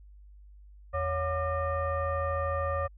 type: tone with frequency modulation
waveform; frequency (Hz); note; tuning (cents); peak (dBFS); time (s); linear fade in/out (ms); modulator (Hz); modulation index
sine; 557; C#5; +8; -27; 0.93-2.88; 20; 640; 1.3
effects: added 50 Hz sine -49 dBFS peak until 2.97 s